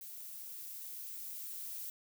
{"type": "noise with level ramp", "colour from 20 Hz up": "violet", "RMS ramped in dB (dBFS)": [-48, -43], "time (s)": [0.01, 1.9], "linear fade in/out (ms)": 2, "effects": []}